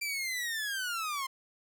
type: linear sweep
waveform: sawtooth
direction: down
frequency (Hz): 2364 to 1039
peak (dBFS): -29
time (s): 0.01-1.27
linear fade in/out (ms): 10
effects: none